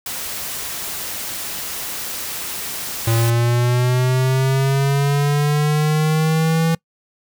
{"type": "noise", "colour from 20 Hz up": "white", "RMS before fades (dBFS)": -27, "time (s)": [0.06, 3.3], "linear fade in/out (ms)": 2}
{"type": "linear sweep", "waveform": "square", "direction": "up", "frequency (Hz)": [113.6, 164.81], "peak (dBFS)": -15, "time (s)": [3.07, 6.75], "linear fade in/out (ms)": 5}
{"effects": ["noise-tail reverb RT60 0.1 s tail -24 dB re dry"]}